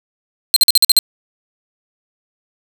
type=tone bursts; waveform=sawtooth; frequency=4160 Hz; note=C8; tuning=11 cents flat; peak=-3 dBFS; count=7; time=0.54-0.989 s; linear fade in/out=0 ms; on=23 ms; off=48 ms; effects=7-bit